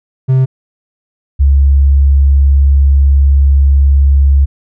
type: tone pair in turn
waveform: triangle / sine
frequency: 130.81 / 69.29 Hz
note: C3 / C#2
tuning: 0 / 0 cents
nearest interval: major seventh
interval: 1100 cents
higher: first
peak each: -4 dBFS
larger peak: neither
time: 0.28-0.46 / 1.39-4.46 s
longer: second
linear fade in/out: 20 ms
effects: none